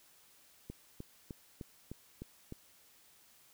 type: click train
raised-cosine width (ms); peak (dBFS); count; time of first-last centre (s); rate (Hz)
3; -30; 7; 0.7-2.524; 3.29
effects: white hiss -64 dBFS RMS until 3.53 s